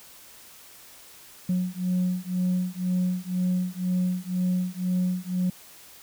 sine beating tone pair, 180.9 / 182.9 Hz, F#3 / F#3, -39 / -20 cents, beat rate 2 Hz, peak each -25 dBFS, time 1.49-5.5 s, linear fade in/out 5 ms, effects tanh soft clip ceiling -19 dBFS + white hiss -49 dBFS RMS until 6.02 s

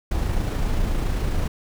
brown noise with amplitude modulation, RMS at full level -21 dBFS, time 0.11-1.48 s, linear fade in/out 5 ms, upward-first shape sine, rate 27.5 Hz, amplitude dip 30%, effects none

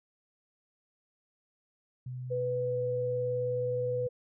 sine tone with pitch glide, 126.3 to 123.06 Hz, B2 to B2, +39 to -6 cents, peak -36 dBFS, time 2.06-4.07 s, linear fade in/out 5 ms, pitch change -45 cents, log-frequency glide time 2.62-2.79 s
sine tone with vibrato, 496.6 Hz, B4, 9 cents sharp, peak -29 dBFS, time 2.3-4.09 s, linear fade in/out 20 ms, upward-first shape triangle, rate 19 Hz, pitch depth 8 cents each way
effects none

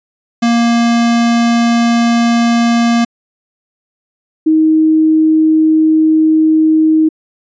square / sine tone pair in turn, 234.3 / 314.9 Hz, A#3 / D#4, +9 / +21 cents, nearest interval perfect fourth, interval 512 cents, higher second, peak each -9 / -6 dBFS, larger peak second, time 0.42-3.05 / 4.46-7.09 s, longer neither, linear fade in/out 10 ms, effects resampled to 16000 Hz

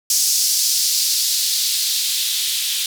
violet noise with band-pass filter sweep, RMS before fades -19 dBFS, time 0.1-2.86 s, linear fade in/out 2 ms, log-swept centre 5500 to 3300 Hz, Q 2.3, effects none

